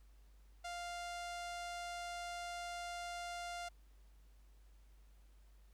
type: tone with low-pass filter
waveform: sawtooth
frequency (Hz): 698.5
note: F5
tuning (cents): 0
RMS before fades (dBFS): -45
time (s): 0.64-3.69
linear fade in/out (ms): 10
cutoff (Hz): 8100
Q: 1
effects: added 50 Hz sine -60 dBFS peak until 5.73 s + pink hiss -75 dBFS RMS until 5.73 s